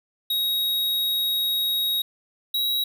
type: tone pair in turn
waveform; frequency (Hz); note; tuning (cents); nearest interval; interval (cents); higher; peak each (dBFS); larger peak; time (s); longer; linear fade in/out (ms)
square; 3788 / 3856; A#7 / B7; +27 / -42; unison; 31; second; -22; neither; 0.3-2.02 / 2.54-2.84; first; 5
effects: 10-bit